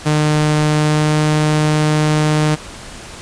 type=tone with pitch glide; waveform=sawtooth; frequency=151.7 to 152.67 Hz; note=D#3 to D#3; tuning=-44 to -33 cents; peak=-8 dBFS; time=0.05-2.56 s; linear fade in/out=20 ms; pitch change=+11 cents; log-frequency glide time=0.76-1.21 s; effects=pink hiss -33 dBFS RMS until 3.21 s + resampled to 22050 Hz